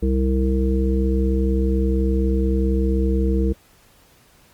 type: harmonic tone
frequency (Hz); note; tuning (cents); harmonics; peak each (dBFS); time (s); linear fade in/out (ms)
65.41; C2; 0; 1 / 3 / 5 / 7; -18 / -23 / -25 / -26; 0.02-3.53; 10
effects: pink hiss -54 dBFS RMS until 4.53 s + Opus 32 kbps